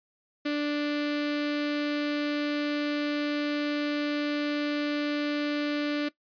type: tone with notch filter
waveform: sawtooth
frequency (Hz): 293.7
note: D4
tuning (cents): 0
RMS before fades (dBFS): -28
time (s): 0.45-6.09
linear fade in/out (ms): 10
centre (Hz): 910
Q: 1.6
effects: noise-tail reverb RT60 0.1 s tail -18 dB re dry + resampled to 11025 Hz